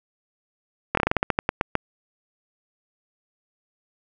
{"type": "slowing click train", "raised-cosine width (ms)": 0.5, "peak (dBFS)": -4, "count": 13, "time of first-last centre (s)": [0.95, 1.753], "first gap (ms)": 23, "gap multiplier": 1.18, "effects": []}